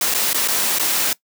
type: noise with dropouts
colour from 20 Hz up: white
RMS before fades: -19 dBFS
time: 0.01-1.13 s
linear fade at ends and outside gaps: 2 ms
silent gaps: 0.14-0.146 / 0.332-0.344 / 0.477-0.484 / 0.786-0.796 s
effects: noise-tail reverb RT60 0.1 s tail -20 dB re dry + high-pass 200 Hz 12 dB/octave